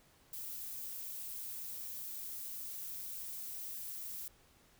violet noise, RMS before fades -44 dBFS, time 0.33-4.28 s, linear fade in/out 2 ms, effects pink hiss -66 dBFS RMS until 4.79 s

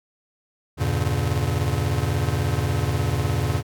square chord, E diminished seventh, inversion none, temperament just, 82.41 / 98.89 / 118.67 / 142.4 Hz, E2 / G2 / Bb2 / Db3, 0 / +16 / +31 / +47 cents, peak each -27 dBFS, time 0.77-3.63 s, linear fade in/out 50 ms, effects none

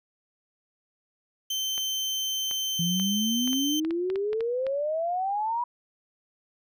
30% pulse tone, 3100 Hz, G7, 20 cents flat, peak -24 dBFS, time 1.5-3.8 s, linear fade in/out 5 ms
clicks, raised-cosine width 0.3 ms, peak -23 dBFS, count 12, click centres 1.779 / 2.512 / 2.998 / 3.476 / 3.531 / 3.849 / 3.908 / 4.101 / 4.158 / 4.331 / 4.407 / 4.667 s
sine exponential sweep, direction up, 164.8 to 980 Hz, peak -25 dBFS, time 2.79-5.64 s, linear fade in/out 5 ms
effects none

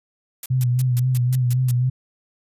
blue noise bursts, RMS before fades -30 dBFS, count 8, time 0.43-1.712 s, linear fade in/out 2 ms, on 29 ms, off 150 ms
sine tone with vibrato, 125.7 Hz, B2, 31 cents sharp, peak -16 dBFS, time 0.5-1.9 s, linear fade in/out 10 ms, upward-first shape sine, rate 3.8 Hz, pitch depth 50 cents each way
effects resampled to 32000 Hz

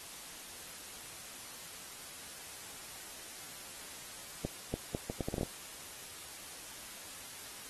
accelerating click train, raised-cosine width 2 ms, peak -21 dBFS, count 10, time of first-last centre 4.45-5.432 s, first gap 290 ms, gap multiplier 0.72, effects white hiss -48 dBFS RMS until 7.69 s + AAC 32 kbps

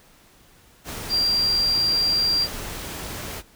sine tone in noise, 4744 Hz, D8, 17 cents sharp, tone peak -18 dBFS, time 1.09-2.48 s, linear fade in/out 50 ms, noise pink, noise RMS -33 dBFS, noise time 0.84-3.43 s, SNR +12 dB, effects pink hiss -54 dBFS RMS until 3.55 s

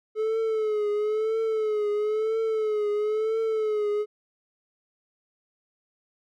triangle tone with vibrato, 431.1 Hz, A4, 35 cents flat, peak -21 dBFS, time 0.15-4.06 s, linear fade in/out 50 ms, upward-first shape triangle, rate 1 Hz, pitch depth 74 cents each way, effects none

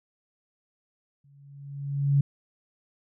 sine tone with exponential growth, 140.7 Hz, C#3, 26 cents sharp, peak -16 dBFS, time 1.24-2.21 s, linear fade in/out 5 ms, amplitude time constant 210 ms, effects none

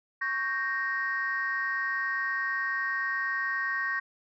sine chord, G diminished, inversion second, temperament equal, 1108.7 / 1568 / 1864.7 Hz, Db6 / G6 / Bb6, 0 / 0 / 0 cents, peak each -34 / -32 / -29 dBFS, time 0.21-4 s, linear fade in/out 10 ms, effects tanh soft clip ceiling -20 dBFS

